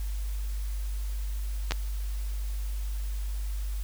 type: clicks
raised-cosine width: 0.2 ms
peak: -11 dBFS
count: 2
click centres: 1.709 / 1.72 s
effects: added 50 Hz sine -29 dBFS peak until 3.83 s + white hiss -49 dBFS RMS until 3.83 s